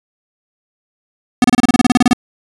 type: tone bursts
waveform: square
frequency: 246.9 Hz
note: B3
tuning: in tune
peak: -7 dBFS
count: 14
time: 1.42-2.132 s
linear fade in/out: 2 ms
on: 23 ms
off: 30 ms
effects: resampled to 24000 Hz